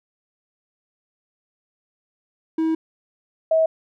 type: tone pair in turn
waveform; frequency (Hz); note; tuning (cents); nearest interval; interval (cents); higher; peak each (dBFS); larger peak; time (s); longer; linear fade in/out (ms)
triangle / sine; 321.4 / 642.8; E4 / E5; -44 / -44; octave; 1200; second; -16 / -14; second; 2.58-2.75 / 3.51-3.66; first; 5
effects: none